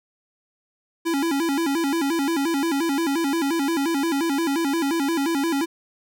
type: tone with vibrato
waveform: square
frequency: 304.3 Hz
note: D#4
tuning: 38 cents flat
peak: -21 dBFS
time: 1.05-5.66 s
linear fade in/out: 20 ms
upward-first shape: square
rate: 5.7 Hz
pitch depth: 160 cents each way
effects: none